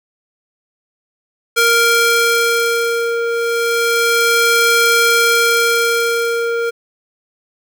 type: ring-modulated tone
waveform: sawtooth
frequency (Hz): 932.3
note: A#5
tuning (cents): 0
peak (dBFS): -5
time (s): 1.56-6.71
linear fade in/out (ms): 20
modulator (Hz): 466
effects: none